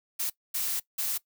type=noise bursts at uneven times; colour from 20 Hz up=blue; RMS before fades=-30 dBFS; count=3; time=0.19-0.3 / 0.54-0.8 / 0.98-1.18 s; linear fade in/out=10 ms; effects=noise-tail reverb RT60 0.1 s tail -20 dB re dry